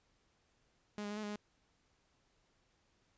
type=tone with pitch steps; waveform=sawtooth; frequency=208.3 / 205.2 / 208.6 / 214.2 / 207 / 208.4 Hz; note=G#3 / G#3 / G#3 / A3 / G#3 / G#3; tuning=+5 / -21 / +8 / -46 / -5 / +6 cents; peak=-36 dBFS; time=0.98-1.358 s; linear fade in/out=0 ms; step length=63 ms; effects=pink hiss -75 dBFS RMS until 3.17 s + resampled to 16000 Hz